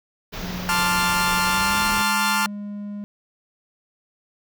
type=band-stop noise; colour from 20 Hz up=pink; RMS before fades=-32 dBFS; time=0.32-2.03 s; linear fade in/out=20 ms; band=6300 to 14000 Hz; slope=48 dB/octave
type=tone with pitch glide; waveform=triangle; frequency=180.6 to 205.1 Hz; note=F#3 to G#3; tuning=-42 to -21 cents; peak=-27 dBFS; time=0.42-3.04 s; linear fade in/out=0 ms; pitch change=+221 cents; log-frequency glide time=1.41-1.81 s
type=chord; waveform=sawtooth; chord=D minor seventh; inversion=second; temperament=equal; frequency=880 / 1046.5 / 1174.7 / 1396.9 Hz; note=A5 / C6 / D6 / F6; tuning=0 / 0 / 0 / 0 cents; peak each=-20 / -23 / -24 / -19 dBFS; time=0.69-2.46 s; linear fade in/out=0 ms
effects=none